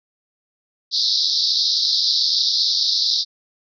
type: band-pass noise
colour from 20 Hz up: white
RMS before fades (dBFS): -19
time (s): 0.91-3.25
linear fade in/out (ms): 50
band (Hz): 3700 to 5300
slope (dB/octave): 96
effects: none